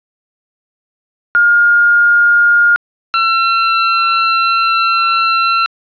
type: tone pair in turn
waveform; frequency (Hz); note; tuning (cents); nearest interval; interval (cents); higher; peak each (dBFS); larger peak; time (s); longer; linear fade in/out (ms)
sine / sawtooth; 1418 / 1350.5; F6 / E6; +26 / +42; minor second; 84; first; -6; neither; 1.35-2.76 / 3.14-5.66; second; 0
effects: resampled to 11025 Hz + 8-bit